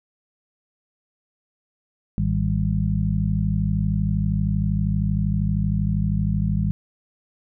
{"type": "harmonic tone with a mistuned harmonic", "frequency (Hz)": 52.8, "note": "G#1", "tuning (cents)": 29, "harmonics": [1, 2, 3, 4], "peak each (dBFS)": [-25, -24, -24, -25], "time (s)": [2.18, 6.71], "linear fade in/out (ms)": 0, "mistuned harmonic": 4, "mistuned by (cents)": -110, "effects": []}